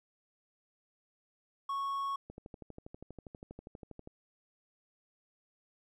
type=tone; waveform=triangle; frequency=1105 Hz; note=C#6; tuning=6 cents flat; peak=-31 dBFS; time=1.69-2.16 s; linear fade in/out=5 ms
type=click train; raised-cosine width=2 ms; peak=-33 dBFS; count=23; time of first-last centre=2.3-4.074 s; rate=12.4 Hz
effects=none